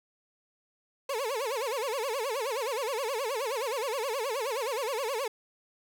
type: tone with vibrato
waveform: 30% pulse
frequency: 493.9 Hz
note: B4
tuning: in tune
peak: -27 dBFS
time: 1.09-5.28 s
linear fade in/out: 5 ms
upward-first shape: sine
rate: 9.5 Hz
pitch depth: 250 cents each way
effects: none